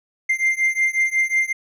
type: beating tone pair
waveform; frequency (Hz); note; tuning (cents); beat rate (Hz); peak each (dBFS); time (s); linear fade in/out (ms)
triangle; 2093 / 2098.5; C7 / C7; 0 / +5; 5.5; -18 / -19; 0.29-1.53; 10
effects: resampled to 32000 Hz

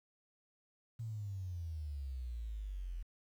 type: exponential sweep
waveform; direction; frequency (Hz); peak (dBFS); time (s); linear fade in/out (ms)
sine; down; 116.54 to 41.39; -39; 0.99-3.03; 10
effects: 11-bit

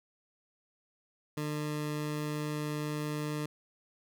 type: tone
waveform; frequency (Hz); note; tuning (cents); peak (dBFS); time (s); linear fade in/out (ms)
20% pulse; 150.2; D3; +39; -28; 1.37-3.46; 5
effects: none

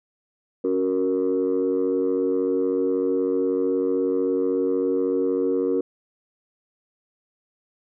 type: chord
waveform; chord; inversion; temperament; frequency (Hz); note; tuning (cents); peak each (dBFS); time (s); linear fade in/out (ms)
sine; F# major; second; equal; 277.2 / 370 / 466.2; C#4 / F#4 / A#4; 0 / 0 / 0; -24 / -23 / -22; 0.64-5.81; 5
effects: tanh soft clip ceiling -14 dBFS

